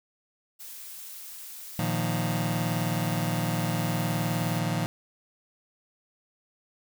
blue noise, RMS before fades -42 dBFS, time 0.59-4.6 s, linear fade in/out 20 ms
sawtooth chord, Bb suspended fourth, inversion none, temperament just, 116.54 / 155.39 / 174.81 Hz, Bb2 / Eb3 / F3, 0 / -2 / +2 cents, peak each -26 dBFS, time 1.79-4.86 s, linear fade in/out 0 ms
effects none

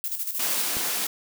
violet noise with tremolo, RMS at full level -28 dBFS, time 0.04-0.64 s, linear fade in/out 0 ms, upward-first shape square, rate 13 Hz, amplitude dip 60%
white high-pass noise, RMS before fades -27 dBFS, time 0.39-1.07 s, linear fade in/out 5 ms, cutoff 190 Hz, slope 48 dB/octave
click, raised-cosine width 2 ms, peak -21 dBFS, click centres 0.769 s
effects none

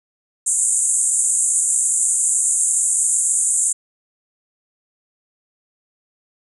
pink band-pass noise, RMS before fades -18 dBFS, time 0.46-3.73 s, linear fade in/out 10 ms, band 7000 to 9800 Hz, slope 96 dB/octave, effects none

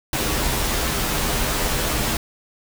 pink noise with comb filter, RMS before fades -22 dBFS, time 0.13-2.17 s, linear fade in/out 2 ms, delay 11 ms, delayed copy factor -0.65, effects none

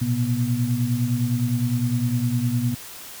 sine tone cluster, 116.7 / 126.5 / 241.9 Hz, A#2 / B2 / B3, +2 / +42 / -36 cents, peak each -24 dBFS, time 0.01-2.75 s, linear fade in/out 10 ms, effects white hiss -39 dBFS RMS until 3.2 s

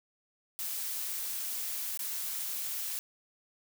blue noise with dropouts, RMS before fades -36 dBFS, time 0.59-2.99 s, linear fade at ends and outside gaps 0 ms, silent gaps 1.974-1.992 s, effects none

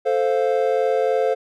triangle chord, F major, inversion first, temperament equal, 440 / 523.3 / 698.5 Hz, A4 / C5 / F5, 0 / 0 / 0 cents, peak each -19 / -18 / -22 dBFS, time 0.05-1.35 s, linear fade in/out 20 ms, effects none

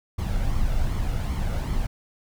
brown noise with flanger, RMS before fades -24 dBFS, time 0.18-1.87 s, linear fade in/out 10 ms, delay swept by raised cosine 0.92 to 1.45 ms, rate 2.6 Hz, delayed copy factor +0.5, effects none

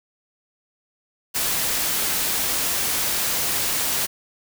white noise, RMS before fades -23 dBFS, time 1.34-4.07 s, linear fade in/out 20 ms, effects none

